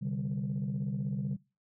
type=chord; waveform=sine; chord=C suspended second; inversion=none; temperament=equal; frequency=130.81 / 146.83 / 196 Hz; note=C3 / D3 / G3; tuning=0 / 0 / 0 cents; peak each=-34 dBFS; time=0.01-1.37 s; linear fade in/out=20 ms; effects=noise-tail reverb RT60 0.3 s tail -23 dB re dry + tanh soft clip ceiling -26 dBFS